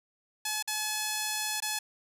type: tone with dropouts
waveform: 5% pulse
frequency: 855 Hz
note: A5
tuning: 50 cents flat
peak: -18 dBFS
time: 0.45-1.79 s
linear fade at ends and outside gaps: 5 ms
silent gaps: 0.626-0.675 / 1.603-1.622 s
effects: none